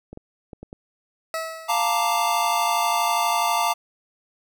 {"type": "clicks", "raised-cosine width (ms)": 2, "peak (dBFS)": -24, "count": 5, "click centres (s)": [0.13, 0.174, 0.532, 0.63, 0.729]}
{"type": "tone with exponential decay", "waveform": "20% pulse", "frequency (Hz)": 648, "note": "E5", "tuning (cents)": -30, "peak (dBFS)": -19, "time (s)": [1.34, 2.17], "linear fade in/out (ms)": 1, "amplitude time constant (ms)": 180}
{"type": "chord", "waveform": "square", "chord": "Bb major seventh", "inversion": "second", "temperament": "equal", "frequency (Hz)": [698.5, 880, 932.3, 1174.7], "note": ["F5", "A5", "Bb5", "D6"], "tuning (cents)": [0, 0, 0, 0], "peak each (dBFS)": -26, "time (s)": [1.68, 3.74], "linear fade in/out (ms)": 20}
{"effects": []}